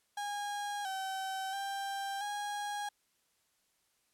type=tone with pitch steps; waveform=35% pulse; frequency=819 / 767 / 790 / 823 Hz; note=G#5 / G5 / G5 / G#5; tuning=-24 / -38 / +13 / -16 cents; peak=-34 dBFS; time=0.17-2.89 s; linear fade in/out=5 ms; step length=680 ms; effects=white hiss -75 dBFS RMS until 4.13 s + low-pass 12000 Hz 12 dB/octave